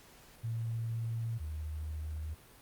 sine tone pair in turn, 114.5 / 77.18 Hz, A#2 / D#2, -31 / -13 cents, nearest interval perfect fifth, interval 682 cents, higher first, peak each -33 / -36 dBFS, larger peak first, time 0.43-1.39 / 1.39-2.35 s, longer neither, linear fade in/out 20 ms, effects pink hiss -58 dBFS RMS until 2.61 s + Opus 48 kbps

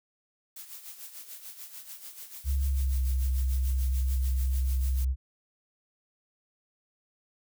blue noise with tremolo, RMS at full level -42 dBFS, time 0.56-5.05 s, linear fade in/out 5 ms, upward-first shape sine, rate 6.8 Hz, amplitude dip 65%
sine tone with pitch glide, 68.3 to 65.1 Hz, C#2 to C2, -25 to -8 cents, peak -24 dBFS, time 2.44-5.16 s, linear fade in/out 50 ms, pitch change -83 cents, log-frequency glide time 2.7-3 s
effects none

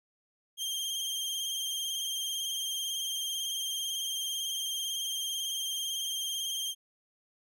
sawtooth tone with vibrato, 3184 Hz, G7, 26 cents sharp, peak -29 dBFS, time 0.57-6.75 s, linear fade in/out 50 ms, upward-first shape sine, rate 18 Hz, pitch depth 32 cents each way, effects none

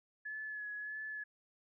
sine tone with vibrato, 1707 Hz, G#6, 47 cents sharp, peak -40 dBFS, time 0.25-1.24 s, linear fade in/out 10 ms, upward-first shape sine, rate 1.6 Hz, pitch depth 26 cents each way, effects none

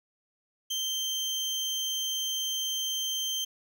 30% pulse tone, 3136 Hz, G7, in tune, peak -26 dBFS, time 0.7-3.45 s, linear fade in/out 10 ms, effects none

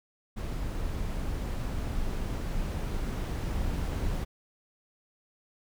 brown noise with level ramp, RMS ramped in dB -33 to -30 dBFS, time 0.36-4.25 s, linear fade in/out 20 ms, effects none

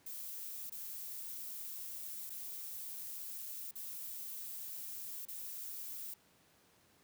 violet noise with dropouts, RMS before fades -45 dBFS, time 0.06-6.14 s, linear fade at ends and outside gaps 5 ms, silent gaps 0.698-0.72 / 2.296-2.301 / 3.712-3.754 / 5.254-5.283 s, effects pink hiss -68 dBFS RMS until 7.03 s + high-pass 100 Hz 12 dB/octave

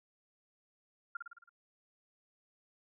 sine tone with echo, 1396.9 Hz, F6, in tune, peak -35 dBFS, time 1.15-1.17 s, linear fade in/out 5 ms, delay 54 ms, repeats 6, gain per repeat -4 dB, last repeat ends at 1.494 s, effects none

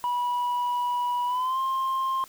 sine tone with pitch glide, 976 to 1058.2 Hz, B5 to C6, -21 to +19 cents, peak -21 dBFS, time 0.04-2.24 s, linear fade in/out 0 ms, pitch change +140 cents, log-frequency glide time 1.26-1.59 s, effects tanh soft clip ceiling -23 dBFS + white hiss -51 dBFS RMS until 2.28 s

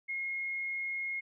sine tone, 2153 Hz, C7, 49 cents sharp, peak -33 dBFS, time 0.08-1.21 s, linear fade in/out 20 ms, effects none

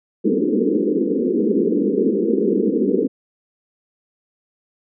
white band-pass noise, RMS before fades -18 dBFS, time 0.24-3.08 s, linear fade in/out 20 ms, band 190 to 470 Hz, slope 96 dB/octave, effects none

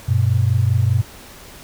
sine tone pair together, 96.28 / 121.3 Hz, G2 / B2, -31 / -31 cents, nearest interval major third, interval 400 cents, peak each -16 dBFS, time 0.08-1.02 s, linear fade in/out 10 ms, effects pink hiss -40 dBFS RMS until 1.63 s

